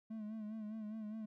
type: tone with vibrato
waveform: triangle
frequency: 216 Hz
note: A3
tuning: 32 cents flat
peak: -40 dBFS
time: 0.1-1.26 s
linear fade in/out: 10 ms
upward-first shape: sine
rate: 4.9 Hz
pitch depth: 54 cents each way
effects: none